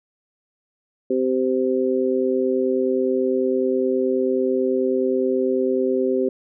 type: harmonic tone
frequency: 129.3 Hz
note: C3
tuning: 20 cents flat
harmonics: 2 / 3 / 4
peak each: -23 / -20 / -24 dBFS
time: 1.1-6.29 s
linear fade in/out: 5 ms
effects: none